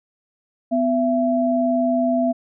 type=tone pair together; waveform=sine; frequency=251 / 670 Hz; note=B3 / E5; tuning=+28 / +28 cents; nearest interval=octave + perfect fourth; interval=1700 cents; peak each=-19 dBFS; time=0.71-2.33 s; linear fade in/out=20 ms; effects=none